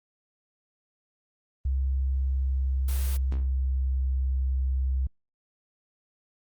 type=tone with pitch glide; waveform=sine; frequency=66.5 to 65.47 Hz; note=C2 to C2; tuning=+29 to +2 cents; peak=-23 dBFS; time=1.65-5.07 s; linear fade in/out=5 ms; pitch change=-27 cents; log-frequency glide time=1.88-3.92 s
type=noise; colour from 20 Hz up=white; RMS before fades=-39 dBFS; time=2.88-3.17 s; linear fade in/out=5 ms
effects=Opus 32 kbps